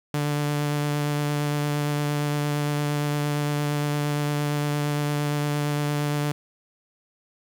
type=tone with vibrato; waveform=sawtooth; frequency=146.83 Hz; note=D3; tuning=in tune; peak=-19 dBFS; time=0.14-6.32 s; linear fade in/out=2 ms; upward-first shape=triangle; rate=8.7 Hz; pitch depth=14 cents each way; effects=8-bit